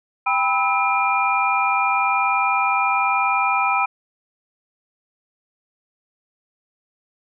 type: tone cluster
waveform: sine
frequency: 791 / 988 / 1298 / 2401 Hz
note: G5 / B5 / E6 / D7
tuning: +15 / 0 / -27 / +38 cents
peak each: -22 dBFS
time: 0.26-3.86 s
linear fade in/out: 10 ms
effects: none